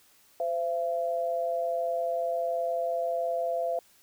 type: tone pair together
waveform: sine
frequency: 515 / 676.4 Hz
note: C5 / E5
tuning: -28 / +44 cents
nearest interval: perfect fourth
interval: 472 cents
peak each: -31 / -28 dBFS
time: 0.4-3.79 s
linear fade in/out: 2 ms
effects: white hiss -61 dBFS RMS until 4.02 s